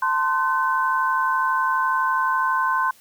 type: tone cluster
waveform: sine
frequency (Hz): 891 / 1043 / 1518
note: A5 / C6 / F#6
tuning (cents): +22 / -6 / +44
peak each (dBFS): -27 / -20 / -24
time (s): 0.02-2.91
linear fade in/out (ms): 5
effects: white hiss -53 dBFS RMS until 3 s